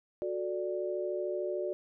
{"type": "chord", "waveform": "sine", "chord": "D major", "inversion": "first", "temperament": "just", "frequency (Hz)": [367.1, 440.5, 587.3], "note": ["F#4", "A4", "D5"], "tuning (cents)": [-14, 2, 0], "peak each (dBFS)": [-34, -40, -35], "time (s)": [0.22, 1.73], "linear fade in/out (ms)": 0, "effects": []}